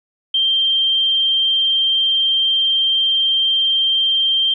sine tone, 3159 Hz, G7, 13 cents sharp, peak -13 dBFS, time 0.34-4.54 s, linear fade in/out 5 ms, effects none

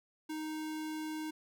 square tone, 311.1 Hz, D#4, in tune, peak -38 dBFS, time 0.29-1.31 s, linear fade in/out 10 ms, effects none

